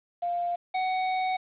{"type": "tone pair in turn", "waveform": ["sine", "square"], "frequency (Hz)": [698.5, 746.2], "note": ["F5", "F#5"], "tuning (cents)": [0, 14], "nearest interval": "minor second", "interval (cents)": 114, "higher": "second", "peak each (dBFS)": -26, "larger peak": "neither", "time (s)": [[0.22, 0.56], [0.74, 1.37]], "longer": "second", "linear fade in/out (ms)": 10, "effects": ["resampled to 8000 Hz", "9-bit"]}